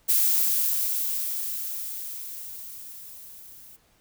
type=noise with level ramp; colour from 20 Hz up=violet; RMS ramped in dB=-20 to -48 dBFS; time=0.08-3.77 s; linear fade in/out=20 ms; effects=pink hiss -63 dBFS RMS until 4 s